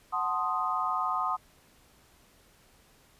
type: chord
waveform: sine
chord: F# diminished seventh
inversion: none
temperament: equal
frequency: 740 / 880 / 1046.5 / 1244.5 Hz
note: F#5 / A5 / C6 / Eb6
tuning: 0 / 0 / 0 / 0 cents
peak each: -34 / -36 / -32 / -30 dBFS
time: 0.12-1.37 s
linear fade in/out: 20 ms
effects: pink hiss -61 dBFS RMS until 3.19 s + resampled to 32000 Hz